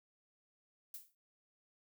violet noise with exponential decay, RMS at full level -44 dBFS, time 0.94-1.15 s, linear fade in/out 2 ms, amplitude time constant 44 ms, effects none

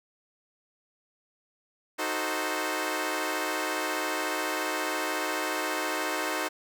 10% pulse chord, D# diminished seventh, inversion none, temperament equal, 311.1 / 370 / 440 / 523.3 Hz, D#4 / F#4 / A4 / C5, 0 / 0 / 0 / 0 cents, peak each -24 / -26 / -28 / -26 dBFS, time 1.98-6.49 s, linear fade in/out 20 ms, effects none

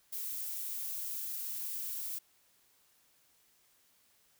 violet noise, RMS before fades -39 dBFS, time 0.12-2.19 s, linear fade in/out 10 ms, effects white hiss -69 dBFS RMS until 4.39 s

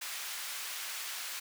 pink high-pass noise, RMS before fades -40 dBFS, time 0.01-1.4 s, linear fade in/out 10 ms, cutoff 1600 Hz, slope 12 dB/octave, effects none

